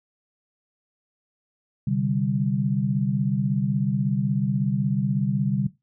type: chord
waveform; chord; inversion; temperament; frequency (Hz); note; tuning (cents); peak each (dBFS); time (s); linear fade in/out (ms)
sine; C suspended second; none; just; 130.81 / 147.16 / 196.22; C3 / D3 / G3; 0 / +4 / +2; -25; 1.87-5.67; 5
effects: noise-tail reverb RT60 0.2 s tail -17 dB re dry